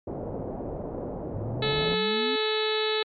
white low-pass noise, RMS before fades -34 dBFS, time 0.07-1.95 s, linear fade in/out 5 ms, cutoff 620 Hz, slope 24 dB/octave
sine exponential sweep, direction up, 98 to 269.5 Hz, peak -31 dBFS, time 1.34-2.36 s, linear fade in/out 5 ms
harmonic tone, 432.7 Hz, A4, 29 cents flat, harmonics 1 / 2 / 3 / 4 / 5 / 6 / 7 / 8 / 9 / 10, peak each -26 / -36 / -36 / -36 / -38 / -37 / -39 / -35 / -31 / -39 dBFS, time 1.62-3.03 s, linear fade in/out 5 ms
effects MP3 48 kbps

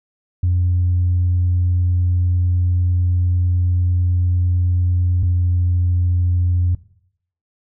sine tone pair in turn, 89.1 / 88.64 Hz, F2 / F2, +35 / +26 cents, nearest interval unison, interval 9 cents, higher first, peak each -12 dBFS, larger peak neither, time 0.43-5.23 / 5.23-6.75 s, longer first, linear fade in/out 5 ms, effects noise-tail reverb RT60 0.7 s tail -19 dB re dry + tanh soft clip ceiling -10 dBFS

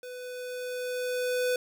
square tone with level ramp, 498.8 Hz, B4, 17 cents sharp, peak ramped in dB -40 to -25 dBFS, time 0.03-1.56 s, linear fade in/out 2 ms, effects 10-bit

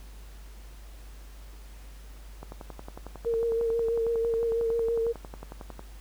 click train, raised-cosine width 1 ms, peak -26 dBFS, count 38, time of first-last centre 2.43-5.794 s, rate 11 Hz
sine tone with vibrato, 460 Hz, A#4, 23 cents flat, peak -24 dBFS, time 3.25-5.13 s, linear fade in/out 20 ms, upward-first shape sine, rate 6.1 Hz, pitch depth 26 cents each way
effects added 50 Hz sine -43 dBFS peak until 6 s + pink hiss -55 dBFS RMS until 6 s

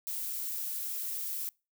violet noise, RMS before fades -36 dBFS, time 0.07-1.49 s, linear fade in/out 0 ms, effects noise-tail reverb RT60 0.3 s tail -26 dB re dry

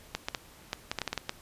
clicks, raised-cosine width 0.2 ms, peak -13 dBFS, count 11, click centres 0.15 / 0.285 / 0.348 / 0.731 / 0.915 / 0.987 / 1.017 / 1.077 / 1.13 / 1.177 / 1.294 s, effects pink hiss -54 dBFS RMS until 1.41 s + resampled to 32000 Hz

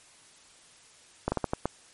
slowing click train, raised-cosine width 1 ms, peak -12 dBFS, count 6, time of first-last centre 1.28-1.656 s, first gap 40 ms, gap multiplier 1.32, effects white hiss -56 dBFS RMS until 1.93 s + MP3 48 kbps

